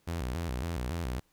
sawtooth tone with vibrato, 72.4 Hz, D2, 24 cents flat, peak -28 dBFS, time 0.07-1.2 s, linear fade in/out 10 ms, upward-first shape square, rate 3.6 Hz, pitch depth 270 cents each way, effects pink hiss -70 dBFS RMS until 1.32 s

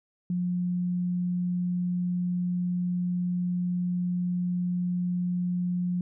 sine tone, 178.2 Hz, F3, 35 cents sharp, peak -25 dBFS, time 0.3-6.01 s, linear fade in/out 2 ms, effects none

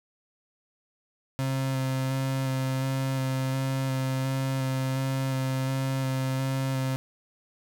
35% pulse tone with vibrato, 132.7 Hz, C3, 25 cents sharp, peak -24 dBFS, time 1.39-6.96 s, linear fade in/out 0 ms, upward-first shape square, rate 1.4 Hz, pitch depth 12 cents each way, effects none

